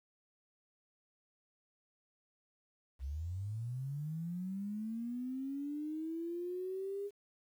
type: linear sweep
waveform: sine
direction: up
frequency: 62.1 to 409.2 Hz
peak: -37 dBFS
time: 2.99-7.11 s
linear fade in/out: 50 ms
effects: 11-bit